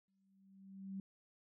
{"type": "tone with exponential growth", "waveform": "sine", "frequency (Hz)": 193.5, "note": "G3", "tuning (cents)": -22, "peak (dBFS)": -40, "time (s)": [0.08, 1], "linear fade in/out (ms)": 2, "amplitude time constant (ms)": 200, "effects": []}